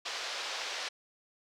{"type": "band-pass noise", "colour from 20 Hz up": "white", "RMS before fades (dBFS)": -38, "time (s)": [0.05, 0.89], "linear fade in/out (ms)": 10, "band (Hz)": [460, 5200], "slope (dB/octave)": 24, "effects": []}